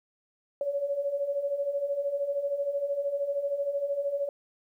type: beating tone pair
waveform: sine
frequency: 554.4 / 567.4 Hz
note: C#5 / C#5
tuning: 0 / +40 cents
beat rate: 13 Hz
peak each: -34 / -28 dBFS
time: 0.61-4.29 s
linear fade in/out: 2 ms
effects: 11-bit